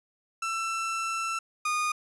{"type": "tone pair in turn", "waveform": "30% pulse", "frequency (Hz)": [1336, 1226.7], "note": ["E6", "D#6"], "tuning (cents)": [23, -25], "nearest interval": "minor second", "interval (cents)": 148, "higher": "first", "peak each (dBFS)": [-26, -23], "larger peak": "second", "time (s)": [[0.42, 1.39], [1.65, 1.92]], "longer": "first", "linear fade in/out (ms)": 5, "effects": ["resampled to 24000 Hz"]}